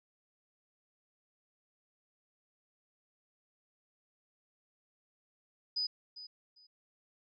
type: tone with echo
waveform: sine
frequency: 4978 Hz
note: D#8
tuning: in tune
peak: -31 dBFS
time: 5.76-5.87 s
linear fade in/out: 10 ms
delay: 400 ms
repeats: 2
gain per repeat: -14 dB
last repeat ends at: 6.67 s
effects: none